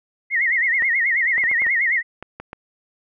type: tone with vibrato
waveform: sine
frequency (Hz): 1993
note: B6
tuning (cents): +15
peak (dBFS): -16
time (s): 0.3-2.03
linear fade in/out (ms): 50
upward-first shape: sine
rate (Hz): 9.3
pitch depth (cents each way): 150
type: clicks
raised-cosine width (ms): 0.5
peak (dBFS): -18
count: 9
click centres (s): 0.823 / 1.38 / 1.439 / 1.514 / 1.62 / 1.666 / 2.226 / 2.4 / 2.531
effects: none

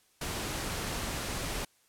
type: noise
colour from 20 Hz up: pink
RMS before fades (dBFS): -35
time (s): 0.21-1.65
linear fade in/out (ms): 5
effects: white hiss -67 dBFS RMS until 1.88 s + low-pass 12000 Hz 12 dB/octave

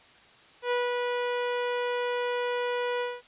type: tone with ADSR envelope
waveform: sawtooth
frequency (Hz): 488.6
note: B4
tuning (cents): -19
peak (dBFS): -20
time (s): 0.62-3.22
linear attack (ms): 91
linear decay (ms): 190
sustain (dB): -3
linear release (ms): 210
effects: white hiss -55 dBFS RMS until 3.27 s + resampled to 8000 Hz

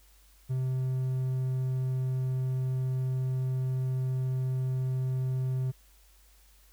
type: tone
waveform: triangle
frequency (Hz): 129.6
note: C3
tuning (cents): -16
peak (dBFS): -25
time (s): 0.49-5.72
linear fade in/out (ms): 20
effects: added 50 Hz sine -58 dBFS peak until 6.72 s + white hiss -63 dBFS RMS until 6.72 s

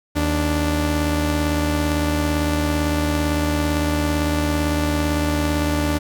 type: tone pair together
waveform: sawtooth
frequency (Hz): 77.78 / 293.3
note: D#2 / D4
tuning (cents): 0 / -2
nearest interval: octave + major seventh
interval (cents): 2298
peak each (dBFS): -17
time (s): 0.15-5.99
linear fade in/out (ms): 20
effects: none

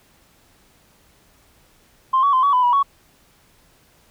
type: tone with pitch steps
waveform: sine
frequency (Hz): 1051 / 1125 / 1035 / 1130 / 1001 / 972 / 1115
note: C6 / C#6 / C6 / C#6 / B5 / B5 / C#6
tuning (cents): +7 / +25 / -19 / +33 / +23 / -28 / +10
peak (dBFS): -12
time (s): 2.13-2.83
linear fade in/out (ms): 10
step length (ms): 100
effects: tanh soft clip ceiling -9 dBFS + pink hiss -56 dBFS RMS until 4.1 s

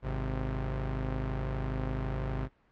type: tone pair together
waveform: sawtooth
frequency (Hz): 52.05 / 130.81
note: G#1 / C3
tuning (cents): +5 / 0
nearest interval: octave + major third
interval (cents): 1595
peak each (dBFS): -29 / -31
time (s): 0.02-2.49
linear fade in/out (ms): 50
effects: pink hiss -67 dBFS RMS until 2.71 s + low-pass 2000 Hz 12 dB/octave

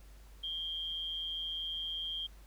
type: tone with amplitude modulation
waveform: sine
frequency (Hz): 3204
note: G7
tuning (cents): +37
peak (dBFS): -33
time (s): 0.43-2.27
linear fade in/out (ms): 10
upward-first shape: sine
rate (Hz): 165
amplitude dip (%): 55
effects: added 50 Hz sine -52 dBFS peak until 2.46 s + pink hiss -63 dBFS RMS until 2.46 s

